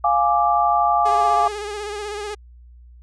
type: chord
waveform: sine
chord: D diminished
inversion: first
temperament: equal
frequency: 698.5 / 830.6 / 1174.7 Hz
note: F5 / Ab5 / D6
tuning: 0 / 0 / 0 cents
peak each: -19 dBFS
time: 0.04-1.48 s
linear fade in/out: 5 ms
type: tone with vibrato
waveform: sawtooth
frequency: 415.3 Hz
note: G#4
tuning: in tune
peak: -23 dBFS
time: 1.05-2.35 s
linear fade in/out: 10 ms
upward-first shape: sine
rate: 16 Hz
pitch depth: 48 cents each way
effects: added 60 Hz sine -42 dBFS peak until 3.02 s + resampled to 22050 Hz

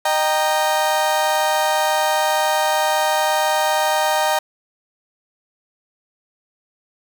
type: chord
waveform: 35% pulse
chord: Eb major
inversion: none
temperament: equal with one note detuned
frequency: 614.8 / 784 / 932.3 Hz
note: Eb5 / G5 / Bb5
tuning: -21 / 0 / 0 cents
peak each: -19 dBFS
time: 0.05-4.39 s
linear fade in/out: 5 ms
effects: none

